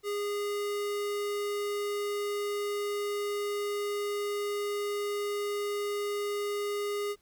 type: tone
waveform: square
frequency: 410 Hz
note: G#4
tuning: 22 cents flat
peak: -31 dBFS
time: 0.03-7.16 s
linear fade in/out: 50 ms
effects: pink hiss -69 dBFS RMS until 7.21 s